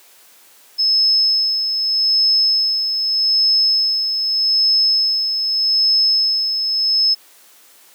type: tone with tremolo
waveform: sine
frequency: 5200 Hz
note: E8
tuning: 24 cents flat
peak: -11 dBFS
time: 0.78-7.15 s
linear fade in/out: 20 ms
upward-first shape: sine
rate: 0.82 Hz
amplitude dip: 50%
effects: white hiss -48 dBFS RMS until 7.94 s + high-pass 300 Hz 12 dB/octave